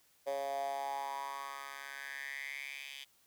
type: tone with high-pass filter sweep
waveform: 10% pulse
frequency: 138.59 Hz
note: C#3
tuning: in tune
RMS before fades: -41 dBFS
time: 0.26-3.05 s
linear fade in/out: 20 ms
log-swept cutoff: 560 to 2900 Hz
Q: 6.3
effects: white hiss -69 dBFS RMS until 3.26 s